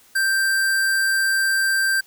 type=tone; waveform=square; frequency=1571 Hz; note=G6; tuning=3 cents sharp; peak=-18 dBFS; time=0.15-2.01 s; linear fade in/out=10 ms; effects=white hiss -53 dBFS RMS until 2.06 s